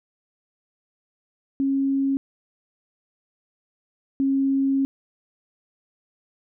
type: tone pair in turn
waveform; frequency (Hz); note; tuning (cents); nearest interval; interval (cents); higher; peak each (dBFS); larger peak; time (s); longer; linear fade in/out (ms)
sine; 272.8 / 271.7; C#4 / C#4; -28 / -35; unison; 7; first; -19 / -18; second; 1.6-2.17 / 4.2-4.85; second; 0
effects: none